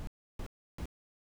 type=noise bursts; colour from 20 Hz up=brown; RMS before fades=-39 dBFS; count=3; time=0-0.856 s; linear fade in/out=0 ms; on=72 ms; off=320 ms; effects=none